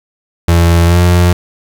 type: tone with pitch glide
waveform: 35% pulse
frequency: 84.9 to 88.05 Hz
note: F2 to F2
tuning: -48 to +15 cents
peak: -4 dBFS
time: 0.48-1.33 s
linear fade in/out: 5 ms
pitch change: +63 cents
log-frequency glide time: 0.85-0.99 s
effects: 7-bit